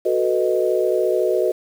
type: chord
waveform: sine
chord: B dominant seventh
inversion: second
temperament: equal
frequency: 370 / 440 / 493.9 / 622.3 Hz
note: F#4 / A4 / B4 / D#5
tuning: 0 / 0 / 0 / 0 cents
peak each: -20 / -23 / -22 / -22 dBFS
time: 0.05-1.52 s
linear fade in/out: 10 ms
effects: 7-bit